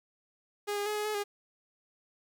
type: tone with pitch steps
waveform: sawtooth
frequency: 411.6 / 408 / 422.1 / 419.7 / 426 / 408.3 Hz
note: G#4 / G#4 / G#4 / G#4 / G#4 / G#4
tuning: -16 / -31 / +28 / +18 / +44 / -29 cents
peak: -27 dBFS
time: 0.67-1.24 s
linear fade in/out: 20 ms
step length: 95 ms
effects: 10-bit